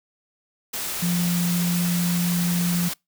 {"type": "tone in noise", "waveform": "sine", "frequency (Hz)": 174.61, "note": "F3", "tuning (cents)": 0, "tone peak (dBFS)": -20, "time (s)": [1.02, 2.89], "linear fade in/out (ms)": 10, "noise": "white", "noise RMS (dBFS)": -29, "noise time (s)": [0.73, 2.94], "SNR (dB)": 6, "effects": ["noise-tail reverb RT60 0.2 s tail -26 dB re dry"]}